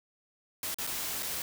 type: noise with dropouts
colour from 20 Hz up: white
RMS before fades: -35 dBFS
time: 0.63-1.42 s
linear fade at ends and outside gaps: 1 ms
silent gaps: 0.744-0.785 / 0.867-0.873 / 1.225-1.229 s
effects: none